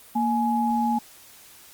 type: tone pair together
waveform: sine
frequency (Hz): 232.5 / 840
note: A#3 / G#5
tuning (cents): -4 / +19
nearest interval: octave + minor seventh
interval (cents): 2223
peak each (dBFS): -23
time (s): 0.15-0.99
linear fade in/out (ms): 10
effects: white hiss -49 dBFS RMS until 1.73 s + Opus 32 kbps